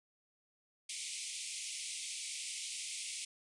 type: band-pass noise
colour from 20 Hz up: white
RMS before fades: -43 dBFS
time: 0.89-3.25 s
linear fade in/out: 5 ms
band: 2100 to 10000 Hz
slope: 96 dB/octave
effects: resampled to 24000 Hz